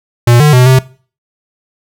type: tone with pitch steps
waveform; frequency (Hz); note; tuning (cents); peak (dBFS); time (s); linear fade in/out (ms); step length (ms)
square; 119.7 / 149.8 / 125.9 / 130.4; A#2 / D3 / B2 / C3; +46 / +35 / +34 / -5; -4; 0.27-0.79; 5; 130
effects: noise-tail reverb RT60 0.4 s tail -20 dB re dry